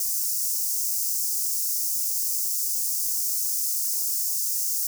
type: high-pass noise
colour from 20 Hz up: white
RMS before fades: -26 dBFS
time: 0-4.87 s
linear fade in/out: 2 ms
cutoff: 5200 Hz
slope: 48 dB/octave
effects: none